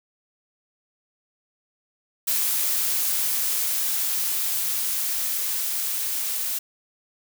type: noise with level ramp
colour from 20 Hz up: blue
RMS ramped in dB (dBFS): -23 to -27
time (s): 2.27-6.59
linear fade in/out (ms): 10
effects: none